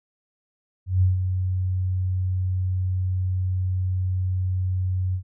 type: tone with ADSR envelope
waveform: sine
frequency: 92.5 Hz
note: F#2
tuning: in tune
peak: -14 dBFS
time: 0.86-5.23 s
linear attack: 160 ms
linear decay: 150 ms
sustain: -7 dB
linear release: 86 ms
effects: none